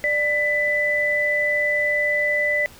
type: tone pair together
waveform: sine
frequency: 593 / 1994.6 Hz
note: D5 / B6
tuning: +17 / +17 cents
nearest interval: octave + major sixth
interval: 2100 cents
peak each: -24 / -19 dBFS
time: 0.04-2.66 s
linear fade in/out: 0 ms
effects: pink hiss -46 dBFS RMS until 2.79 s